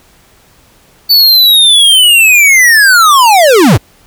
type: linear sweep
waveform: square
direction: down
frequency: 4537 to 72 Hz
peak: -3 dBFS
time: 1.09-3.78 s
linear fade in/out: 20 ms
effects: pink hiss -45 dBFS RMS until 4.06 s